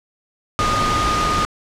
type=tone in noise; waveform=sine; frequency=1229 Hz; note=D#6; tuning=22 cents flat; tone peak=-18 dBFS; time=0.59-1.45 s; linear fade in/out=0 ms; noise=pink; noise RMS=-21 dBFS; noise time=0.59-1.45 s; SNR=0 dB; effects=low-pass 6000 Hz 12 dB/octave